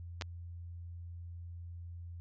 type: clicks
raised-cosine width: 0.2 ms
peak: -21 dBFS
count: 2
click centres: 0.212 / 0.221 s
effects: added 86 Hz sine -43 dBFS peak until 2.2 s + resampled to 16000 Hz